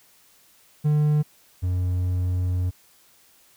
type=tone pair in turn; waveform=triangle; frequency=150 / 90.33 Hz; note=D3 / F#2; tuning=+37 / -41 cents; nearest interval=major sixth; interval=878 cents; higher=first; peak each=-15 / -19 dBFS; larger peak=first; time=0.84-1.23 / 1.62-2.71 s; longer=second; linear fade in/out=20 ms; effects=white hiss -57 dBFS RMS until 3.56 s